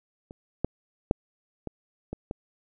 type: clicks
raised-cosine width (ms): 2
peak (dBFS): -29 / -11 / -7 / -20 / -20 / -19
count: 6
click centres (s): 0.309 / 0.646 / 1.111 / 1.673 / 2.13 / 2.311
effects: none